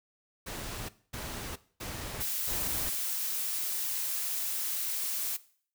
pink noise bursts, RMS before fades -39 dBFS, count 4, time 0.46-2.9 s, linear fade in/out 10 ms, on 430 ms, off 240 ms
blue noise, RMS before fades -33 dBFS, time 2.2-5.37 s, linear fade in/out 10 ms
effects noise-tail reverb RT60 0.5 s tail -18 dB re dry

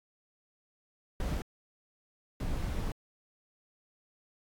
brown noise bursts at uneven times, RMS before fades -33 dBFS, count 2, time 1.2-1.42 / 2.4-2.92 s, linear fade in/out 2 ms, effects AAC 64 kbps

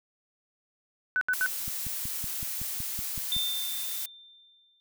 sine tone bursts, 1502 Hz, F#6, 26 cents sharp, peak -23 dBFS, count 3, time 1.16-1.462 s, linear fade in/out 0 ms, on 52 ms, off 73 ms
blue noise, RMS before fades -34 dBFS, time 1.33-4.06 s, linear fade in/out 5 ms
click train, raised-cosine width 5 ms, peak -27 dBFS, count 10, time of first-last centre 1.68-3.365 s, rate 5.34 Hz
sine tone with exponential decay, 3579 Hz, A7, 29 cents sharp, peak -25 dBFS, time 3.32-4.8 s, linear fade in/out 0 ms, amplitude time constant 320 ms
effects none

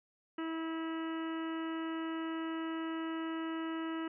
harmonic tone, 324.5 Hz, E4, 27 cents flat, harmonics 1 / 2 / 3 / 4 / 5 / 6 / 7 / 8 / 9, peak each -36 / -50 / -48 / -46 / -51 / -51 / -62 / -58 / -53 dBFS, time 0.38-4.08 s, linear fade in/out 5 ms, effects none

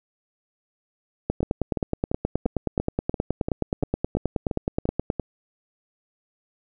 two click trains, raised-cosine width 2 ms, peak -12 / -9 dBFS, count 12 / 37, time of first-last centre 1.43-5.197 / 1.3-5.101 s, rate 2.92 / 9.47 Hz, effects none

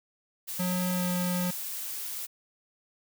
blue noise, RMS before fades -36 dBFS, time 0.47-2.27 s, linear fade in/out 20 ms
square tone with pitch glide, 181.4 to 179.42 Hz, F#3 to F3, -34 to +47 cents, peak -28 dBFS, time 0.59-1.51 s, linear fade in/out 10 ms, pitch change -19 cents, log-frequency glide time 0.92-1.11 s
effects none

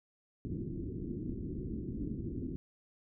white low-pass noise, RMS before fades -39 dBFS, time 0.45-2.56 s, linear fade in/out 0 ms, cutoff 350 Hz, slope 48 dB/octave, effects none

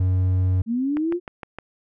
triangle tone, 92.5 Hz, F#2, in tune, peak -15 dBFS, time 0-0.62 s, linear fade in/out 5 ms
sine linear sweep, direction up, 220 to 360 Hz, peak -20 dBFS, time 0.66-1.2 s, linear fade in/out 50 ms
click train, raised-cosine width 0.5 ms, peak -18 dBFS, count 5, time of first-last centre 0.97-1.586 s, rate 6.49 Hz
effects none

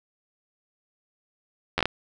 slowing click train, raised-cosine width 0.3 ms, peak -7 dBFS, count 5, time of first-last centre 1.78-1.856 s, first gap 11 ms, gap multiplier 1.38, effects none

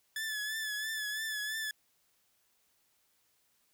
sawtooth tone with vibrato, 1730 Hz, A6, 30 cents flat, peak -31 dBFS, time 0.16-1.71 s, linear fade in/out 2 ms, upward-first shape triangle, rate 3 Hz, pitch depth 55 cents each way, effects white hiss -73 dBFS RMS until 3.73 s

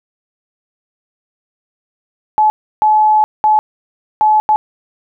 sine tone bursts at uneven times, 857 Hz, A5, 46 cents flat, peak -7 dBFS, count 5, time 2.38-2.5 / 2.82-3.24 / 3.44-3.59 / 4.21-4.4 / 4.49-4.56 s, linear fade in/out 0 ms, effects none

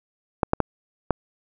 clicks, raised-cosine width 1 ms, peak -4 dBFS, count 4, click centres 0.432 / 0.534 / 0.603 / 1.107 s, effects none

